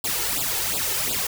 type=noise with flanger; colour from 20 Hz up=white; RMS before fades=-25 dBFS; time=0.04-1.27 s; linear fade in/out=5 ms; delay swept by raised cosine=0.24 to 2.34 ms; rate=2.8 Hz; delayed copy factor=+0.95; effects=none